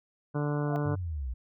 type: harmonic tone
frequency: 146.83 Hz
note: D3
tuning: in tune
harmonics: 1 / 2 / 3 / 4 / 5 / 6 / 7 / 8 / 9 / 10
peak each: -29 / -34 / -36 / -39 / -44 / -46 / -43 / -46 / -49 / -45 dBFS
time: 0.34-0.96 s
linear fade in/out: 20 ms
type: tone with exponential growth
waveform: sine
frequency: 695 Hz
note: F5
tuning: 9 cents flat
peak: -28 dBFS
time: 0.61-0.76 s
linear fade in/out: 0 ms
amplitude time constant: 32 ms
type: linear sweep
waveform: sine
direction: down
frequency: 106.8 to 57 Hz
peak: -31 dBFS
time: 0.85-1.34 s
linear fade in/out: 10 ms
effects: none